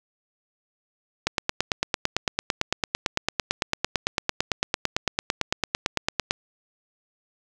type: click train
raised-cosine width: 0.2 ms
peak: -4 dBFS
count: 46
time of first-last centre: 1.27-6.309 s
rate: 8.93 Hz
effects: none